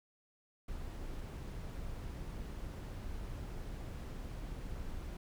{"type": "noise", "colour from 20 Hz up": "brown", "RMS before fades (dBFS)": -43, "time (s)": [0.68, 5.17], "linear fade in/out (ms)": 5, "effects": []}